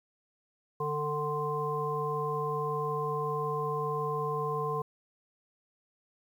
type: harmonic tone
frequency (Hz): 149.1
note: D3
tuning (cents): +27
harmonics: 1 / 3 / 5 / 7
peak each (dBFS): -36 / -33 / -41 / -33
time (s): 0.8-4.82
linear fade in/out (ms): 5
effects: 10-bit